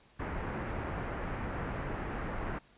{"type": "low-pass noise", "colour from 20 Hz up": "pink", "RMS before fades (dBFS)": -37, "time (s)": [0.19, 2.59], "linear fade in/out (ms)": 10, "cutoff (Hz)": 2000, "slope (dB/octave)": 24, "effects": ["pink hiss -63 dBFS RMS until 2.77 s", "resampled to 8000 Hz"]}